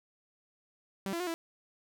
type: tone with pitch steps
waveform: sawtooth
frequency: 194.4 / 338.7 / 359.9 / 331.4 Hz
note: G3 / E4 / F#4 / E4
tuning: -14 / +47 / -48 / +9 cents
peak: -29 dBFS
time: 1.06-1.34 s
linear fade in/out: 0 ms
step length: 70 ms
effects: none